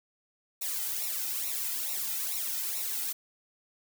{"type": "noise with flanger", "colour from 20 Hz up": "blue", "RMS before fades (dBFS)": -33, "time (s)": [0.61, 3.13], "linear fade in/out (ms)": 10, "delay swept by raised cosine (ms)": [0.62, 1.82], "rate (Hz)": 2.3, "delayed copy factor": -0.8, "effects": []}